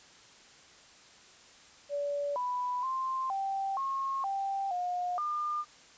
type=tone with pitch steps; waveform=sine; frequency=574 / 990 / 1049 / 781 / 1082 / 785 / 716 / 1205 Hz; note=D5 / B5 / C6 / G5 / C#6 / G5 / F5 / D6; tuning=-40 / +4 / +4 / -7 / -42 / +2 / +43 / +44 cents; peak=-30 dBFS; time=1.89-5.65 s; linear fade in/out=50 ms; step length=470 ms; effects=white hiss -56 dBFS RMS until 5.97 s + resampled to 16000 Hz